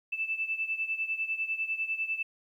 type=beating tone pair; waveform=sine; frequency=2637 / 2647 Hz; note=E7 / E7; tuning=0 / +7 cents; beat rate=10 Hz; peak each=-31 / -35 dBFS; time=0.12-2.23 s; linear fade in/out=10 ms; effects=11-bit